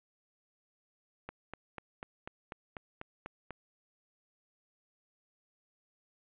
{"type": "click train", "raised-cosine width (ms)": 0.5, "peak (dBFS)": -26, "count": 10, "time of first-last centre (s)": [1.29, 3.507], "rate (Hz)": 4.06, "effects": ["resampled to 8000 Hz", "9-bit"]}